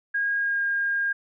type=tone with pitch glide; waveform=sine; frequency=1632 to 1616.1 Hz; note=G#6 to G#6; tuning=-31 to -48 cents; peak=-22 dBFS; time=0.14-1.13 s; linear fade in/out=10 ms; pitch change=-17 cents; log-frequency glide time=0.37-0.62 s; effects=none